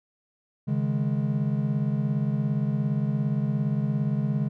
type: chord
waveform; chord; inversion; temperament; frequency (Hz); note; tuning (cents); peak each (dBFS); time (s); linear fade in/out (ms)
triangle; C# suspended second; none; just; 138.59 / 155.92 / 207.9; C#3 / D#3 / G#3; 0 / +4 / +2; -24 / -27 / -26; 0.67-4.49; 20
effects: none